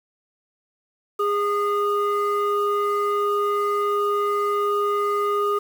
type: tone pair together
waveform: sine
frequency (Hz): 410 / 1228.6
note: G#4 / D#6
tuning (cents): -22 / -22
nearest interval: octave + perfect fifth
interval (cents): 1900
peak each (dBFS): -20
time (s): 1.19-5.59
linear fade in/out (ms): 10
effects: tanh soft clip ceiling -16 dBFS + 7-bit